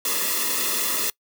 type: noise with comb filter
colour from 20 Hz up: white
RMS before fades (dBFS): -24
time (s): 0.05-1.1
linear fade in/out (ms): 2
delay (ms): 1.3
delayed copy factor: -0.95
effects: noise-tail reverb RT60 0.1 s tail -24 dB re dry + high-pass 200 Hz 12 dB/octave